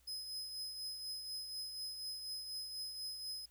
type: tone with tremolo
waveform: 40% pulse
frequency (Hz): 5070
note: D#8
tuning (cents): +32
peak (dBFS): -39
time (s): 0.07-3.46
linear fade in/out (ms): 10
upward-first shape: triangle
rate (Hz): 4.1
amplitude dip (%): 50
effects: added 60 Hz sine -69 dBFS peak until 3.5 s + white hiss -72 dBFS RMS until 3.5 s